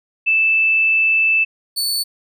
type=tone pair in turn; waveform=sine / sawtooth; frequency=2637 / 4468 Hz; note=E7 / C#8; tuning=0 / +13 cents; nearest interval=major sixth; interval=913 cents; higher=second; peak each=-12 / -15 dBFS; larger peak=first; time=0.26-1.45 / 1.76-2.04 s; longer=first; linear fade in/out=20 ms; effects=none